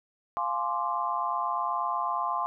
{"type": "chord", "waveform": "sine", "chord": "D half-diminished seventh", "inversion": "first", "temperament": "equal with one note detuned", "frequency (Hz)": [698.5, 840.7, 1046.5, 1174.7], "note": ["F5", "Ab5", "C6", "D6"], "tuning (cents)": [0, 21, 0, 0], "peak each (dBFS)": [-34, -34, -29, -34], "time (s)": [0.37, 2.46], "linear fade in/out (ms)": 0, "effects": []}